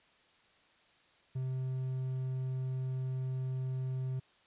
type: tone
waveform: triangle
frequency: 130 Hz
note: C3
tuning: 11 cents flat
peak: -31 dBFS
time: 1.35-4.2 s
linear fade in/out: 10 ms
effects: white hiss -66 dBFS RMS until 4.46 s + resampled to 8000 Hz